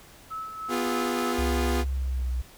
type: tone with tremolo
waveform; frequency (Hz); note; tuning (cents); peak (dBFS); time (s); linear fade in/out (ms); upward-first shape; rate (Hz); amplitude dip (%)
sine; 1300; E6; -24; -31; 0.3-1.34; 20; sine; 3.3; 50
type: chord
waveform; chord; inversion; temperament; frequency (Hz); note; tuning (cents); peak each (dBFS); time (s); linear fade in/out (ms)
sawtooth; F diminished; second; equal with one note detuned; 246.9 / 349.2 / 408.2; Cb4 / F4 / Ab4; 0 / 0 / -30; -25 / -26 / -28; 0.68-1.85; 50
type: tone with pitch glide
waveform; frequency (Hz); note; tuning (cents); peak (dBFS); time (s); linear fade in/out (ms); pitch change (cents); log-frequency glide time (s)
sine; 66.9 to 62.78; C2 to B1; +39 to +29; -25; 1.38-2.42; 10; -110; 1.87-2.28
effects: pink hiss -51 dBFS RMS until 2.57 s